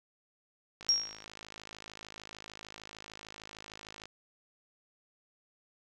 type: click train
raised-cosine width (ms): 0.2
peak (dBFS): -28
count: 174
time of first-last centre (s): 0.81-4.056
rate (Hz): 53.3
type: tone with exponential decay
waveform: sine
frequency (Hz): 5588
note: F8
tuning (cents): 0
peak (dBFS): -20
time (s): 0.89-1.24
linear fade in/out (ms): 0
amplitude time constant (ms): 75
effects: none